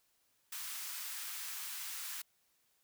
white high-pass noise, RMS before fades -43 dBFS, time 0.52-2.22 s, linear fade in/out 5 ms, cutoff 1000 Hz, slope 24 dB/octave, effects white hiss -75 dBFS RMS until 2.83 s

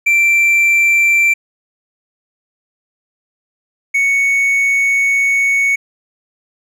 triangle tone pair in turn, 2349 / 2221 Hz, D7 / C#7, 0 / +3 cents, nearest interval minor second, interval 97 cents, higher first, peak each -7 / -9 dBFS, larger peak first, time 0.06-1.34 / 3.94-5.76 s, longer second, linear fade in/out 10 ms, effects none

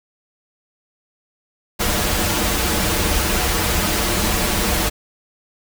pink noise with comb filter, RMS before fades -19 dBFS, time 1.79-4.9 s, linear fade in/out 20 ms, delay 7.5 ms, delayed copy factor -0.75, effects none

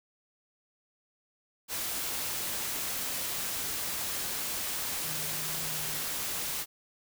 sine tone in noise, 155.56 Hz, D#3, in tune, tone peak -45 dBFS, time 5.01-6.02 s, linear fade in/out 50 ms, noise white, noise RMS -34 dBFS, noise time 1.68-6.66 s, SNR -14 dB, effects none

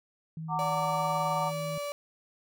sine tone with pitch glide, 160 to 158.62 Hz, D#3 to D#3, +49 to +34 cents, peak -35 dBFS, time 0.37-1.78 s, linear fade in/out 2 ms, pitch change -15 cents, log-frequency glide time 0.61-1.67 s
sine chord, Gb augmented, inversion none, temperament equal with one note detuned, 740 / 914.7 / 1174.7 Hz, Gb5 / Bb5 / D6, 0 / -33 / 0 cents, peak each -33 / -31 / -33 dBFS, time 0.48-1.52 s, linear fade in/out 50 ms
35% pulse tone, 578 Hz, D5, 28 cents flat, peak -31 dBFS, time 0.59-1.92 s, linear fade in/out 0 ms
effects none

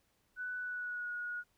sine tone with pitch glide, 1490 to 1450.1 Hz, F#6 to F#6, +12 to -35 cents, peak -37 dBFS, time 0.36-1.44 s, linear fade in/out 50 ms, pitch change -47 cents, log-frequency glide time 0.57-1.11 s, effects pink hiss -75 dBFS RMS until 1.57 s

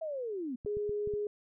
sine linear sweep, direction down, 659.3 to 233.1 Hz, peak -34 dBFS, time 0.01-0.56 s, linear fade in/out 10 ms
clicks, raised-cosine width 5 ms, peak -32 dBFS, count 5, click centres 0.649 / 0.77 / 0.894 / 1.074 / 1.138 s
sine tone, 415.3 Hz, G#4, in tune, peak -31 dBFS, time 0.66-1.27 s, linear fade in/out 2 ms
effects none

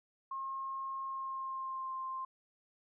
sine tone with pitch glide, 1074 to 1051.3 Hz, C6 to C6, +45 to +8 cents, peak -37 dBFS, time 0.31-2.25 s, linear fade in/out 5 ms, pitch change -37 cents, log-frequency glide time 1.04-1.94 s, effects none

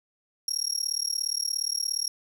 35% pulse tone with amplitude modulation, 5588 Hz, F8, in tune, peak -20 dBFS, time 0.48-2.08 s, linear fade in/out 2 ms, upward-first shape sine, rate 37.1 Hz, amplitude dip 100%, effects none

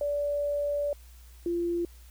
sine tone pair in turn, 579 / 344.3 Hz, D5 / F4, -25 / -25 cents, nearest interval major sixth, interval 900 cents, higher first, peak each -26 dBFS, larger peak neither, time 0.01-0.93 / 1.46-1.85 s, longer first, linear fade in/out 2 ms, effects added 60 Hz sine -48 dBFS peak until 2.1 s + white hiss -59 dBFS RMS until 2.1 s

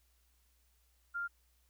sine tone, 1396.9 Hz, F6, in tune, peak -35 dBFS, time 1.14-1.28 s, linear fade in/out 20 ms, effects added 60 Hz sine -70 dBFS peak until 1.69 s + white hiss -75 dBFS RMS until 1.69 s

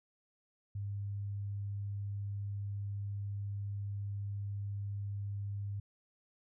sine tone, 100.8 Hz, G2, 49 cents sharp, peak -36 dBFS, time 0.75-5.8 s, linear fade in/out 5 ms, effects none

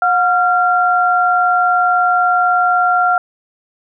sine tone pair together, 723 / 1379.1 Hz, F#5 / F6, -40 / -22 cents, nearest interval major seventh, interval 1118 cents, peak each -13 / -13 dBFS, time 0.02-3.18 s, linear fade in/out 2 ms, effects none

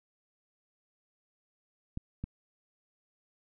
clicks, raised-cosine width 5 ms, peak -23 dBFS, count 2, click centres 1.974 / 2.24 s, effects none

